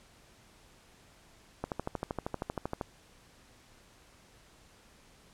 click train, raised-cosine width 1 ms, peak -19 dBFS, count 16, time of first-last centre 1.64-2.812 s, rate 12.8 Hz, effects pink hiss -60 dBFS RMS until 5.33 s + low-pass 10000 Hz 12 dB/octave

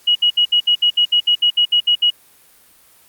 sine tone bursts, 2905 Hz, F#7, 32 cents flat, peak -10 dBFS, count 14, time 0.07-2.104 s, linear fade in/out 10 ms, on 84 ms, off 66 ms, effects white hiss -50 dBFS RMS until 3.08 s + Opus 48 kbps

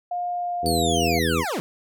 sine tone with pitch glide, 709 to 697.6 Hz, F5 to F5, +26 to -2 cents, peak -24 dBFS, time 0.11-1.19 s, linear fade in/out 5 ms, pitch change -28 cents, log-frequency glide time 0.29-0.94 s
harmonic tone, 82.41 Hz, E2, in tune, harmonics 1 / 2 / 3 / 4 / 5 / 6, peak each -28 / -28 / -28 / -28 / -28 / -28 dBFS, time 0.62-1.45 s, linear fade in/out 50 ms
25% pulse linear sweep, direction down, 4565 to 139.6 Hz, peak -21 dBFS, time 0.66-1.6 s, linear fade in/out 0 ms
effects none

